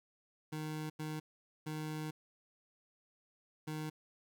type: tone bursts at uneven times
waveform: 25% pulse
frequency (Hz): 154.6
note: D#3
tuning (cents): -11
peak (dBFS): -35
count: 4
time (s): 0.52-0.9 / 0.99-1.2 / 1.66-2.11 / 3.67-3.9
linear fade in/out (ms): 10
effects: 12-bit